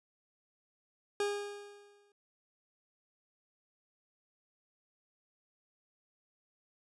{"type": "tone with exponential decay", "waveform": "40% pulse", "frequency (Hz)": 408.2, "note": "G#4", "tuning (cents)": -30, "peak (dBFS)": -28, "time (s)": [1.2, 2.12], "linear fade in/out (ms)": 2, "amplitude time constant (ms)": 200, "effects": ["resampled to 24000 Hz"]}